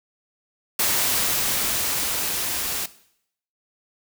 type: noise with level ramp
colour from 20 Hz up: white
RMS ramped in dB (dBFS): -21 to -27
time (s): 0.79-2.86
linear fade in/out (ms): 5
effects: noise-tail reverb RT60 0.7 s tail -17 dB re dry